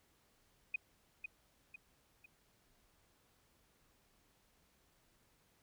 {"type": "tone with echo", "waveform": "sine", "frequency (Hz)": 2489, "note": "D#7", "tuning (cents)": 0, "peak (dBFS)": -33, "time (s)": [0.74, 0.76], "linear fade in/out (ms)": 5, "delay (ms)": 500, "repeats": 3, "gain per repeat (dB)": -7, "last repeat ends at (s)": 2.26, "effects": ["pink hiss -73 dBFS RMS until 5.62 s"]}